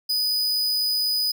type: tone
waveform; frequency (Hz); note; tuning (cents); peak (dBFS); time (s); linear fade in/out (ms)
45% pulse; 4978; D#8; 0; -20; 0.09-1.32; 10
effects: none